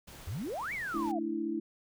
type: noise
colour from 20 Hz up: pink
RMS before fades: -50 dBFS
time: 0.07-1.12 s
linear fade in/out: 10 ms
type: exponential two-way sweep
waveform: sine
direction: up then down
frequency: 75 to 2349 to 645 Hz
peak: -34 dBFS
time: 0.27-1.19 s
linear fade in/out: 5 ms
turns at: 0.73 s
type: chord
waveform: sine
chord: A suspended fourth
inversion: none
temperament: equal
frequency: 220 / 293.7 / 329.6 Hz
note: A3 / D4 / E4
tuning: 0 / 0 / 0 cents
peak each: -38 / -37 / -33 dBFS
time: 0.94-1.6 s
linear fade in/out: 5 ms
effects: none